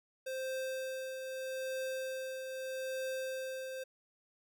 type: tone with tremolo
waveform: square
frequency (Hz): 523.3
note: C5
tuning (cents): 0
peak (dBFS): -36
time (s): 0.26-3.84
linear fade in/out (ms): 10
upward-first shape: triangle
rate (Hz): 0.8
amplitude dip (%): 45
effects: none